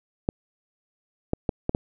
clicks, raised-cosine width 2 ms, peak -9 dBFS, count 5, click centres 0.289 / 1.334 / 1.492 / 1.694 / 1.749 s, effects none

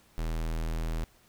square tone, 40.42 Hz, E1, 33 cents flat, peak -30 dBFS, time 0.18-1.04 s, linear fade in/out 0 ms, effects pink hiss -62 dBFS RMS until 1.28 s

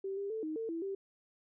sine tone with pitch steps, 388.3 / 399.1 / 441.3 / 312 / 450.5 / 331.1 / 390.8 Hz, G4 / G4 / A4 / D#4 / A4 / E4 / G4, -16 / +31 / +5 / +5 / +41 / +8 / -5 cents, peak -35 dBFS, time 0.04-0.95 s, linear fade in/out 5 ms, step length 130 ms, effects none

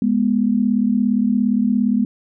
sine tone pair together, 207.7 / 245 Hz, G#3 / B3, 0 / -14 cents, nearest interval minor third, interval 286 cents, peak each -17 dBFS, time 0.02-2.05 s, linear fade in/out 2 ms, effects none

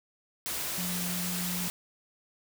sine tone in noise, 178.2 Hz, F3, 35 cents sharp, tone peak -34 dBFS, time 0.78-1.68 s, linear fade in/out 0 ms, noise white, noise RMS -34 dBFS, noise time 0.46-1.7 s, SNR -3 dB, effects none

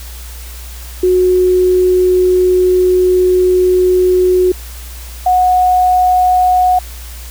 sine tone pair in turn, 365.9 / 731.8 Hz, F#4 / F#5, -19 / -19 cents, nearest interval octave, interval 1200 cents, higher second, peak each -7 dBFS, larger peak neither, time 1.03-4.52 / 5.26-6.79 s, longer first, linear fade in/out 5 ms, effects added 60 Hz sine -27 dBFS peak until 7.3 s + white hiss -34 dBFS RMS until 7.3 s

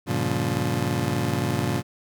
25% pulse chord, G half-diminished seventh, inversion none, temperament just, 98 / 117.6 / 141.12 / 176.4 Hz, G2 / Bb2 / Db3 / F3, 0 / +16 / +31 / +18 cents, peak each -26 / -24 / -24 / -27 dBFS, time 0.06-1.83 s, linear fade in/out 50 ms, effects none

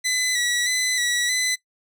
15% pulse tone with vibrato, 1974 Hz, B6, 1 cent flat, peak -14 dBFS, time 0.04-1.56 s, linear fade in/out 20 ms, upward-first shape square, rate 1.6 Hz, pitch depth 33 cents each way, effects noise-tail reverb RT60 0.1 s tail -18 dB re dry

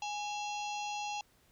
harmonic tone with a mistuned harmonic, 830.6 Hz, G#5, in tune, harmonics 1 / 3 / 4 / 5 / 6 / 7 / 8, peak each -37 / -43 / -48 / -49 / -53 / -51 / -51 dBFS, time 0.02-1.21 s, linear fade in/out 2 ms, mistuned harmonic 3, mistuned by +140 cents, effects pink hiss -68 dBFS RMS until 1.51 s

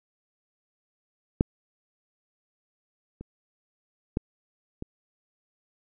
clicks, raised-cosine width 3 ms, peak -6 / -26 / -12 / -21 dBFS, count 4, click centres 1.409 / 3.21 / 4.171 / 4.824 s, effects none

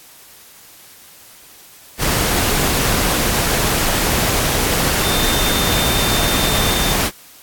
sine tone in noise, 3605 Hz, A7, 41 cents sharp, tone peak -22 dBFS, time 5-6.96 s, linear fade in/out 50 ms, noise pink, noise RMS -17 dBFS, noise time 1.98-7.11 s, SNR -8 dB, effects white hiss -43 dBFS RMS until 7.42 s + AAC 64 kbps

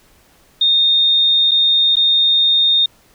sine tone with dropouts, 3670 Hz, A#7, 28 cents flat, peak -10 dBFS, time 0.61-2.86 s, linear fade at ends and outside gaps 5 ms, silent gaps 1.511-1.515 / 1.957-1.967 s, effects pink hiss -52 dBFS RMS until 3.14 s

